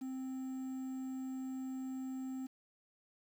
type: tone with quantisation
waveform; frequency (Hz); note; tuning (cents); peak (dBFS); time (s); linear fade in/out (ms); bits
triangle; 261.6; C4; 0; -37; 0.01-2.47; 10; 10
effects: none